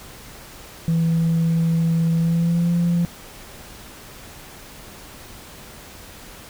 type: tone with pitch glide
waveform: sine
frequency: 165.1 to 172.11 Hz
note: E3 to F3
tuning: +3 to -25 cents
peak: -14 dBFS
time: 0.88-3.05 s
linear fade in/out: 0 ms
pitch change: +72 cents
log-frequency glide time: 2.16-2.71 s
effects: tanh soft clip ceiling -14 dBFS + pink hiss -41 dBFS RMS until 6.49 s